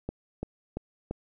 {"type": "click train", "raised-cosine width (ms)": 2, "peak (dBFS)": -19, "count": 4, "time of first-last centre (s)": [0.09, 1.11], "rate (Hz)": 2.94, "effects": []}